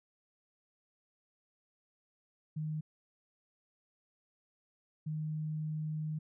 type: tone bursts at uneven times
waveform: sine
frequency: 154.6 Hz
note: D#3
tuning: 11 cents flat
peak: -34 dBFS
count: 2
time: 2.56-2.81 / 5.06-6.19 s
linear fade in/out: 10 ms
effects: none